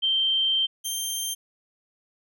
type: tone pair in turn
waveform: sine / 15% pulse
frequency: 3136 / 3158 Hz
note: G7 / G7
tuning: 0 / +12 cents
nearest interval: unison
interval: 12 cents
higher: second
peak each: -20 dBFS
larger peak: neither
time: 0.02-0.67 / 0.84-1.35 s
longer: first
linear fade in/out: 20 ms
effects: none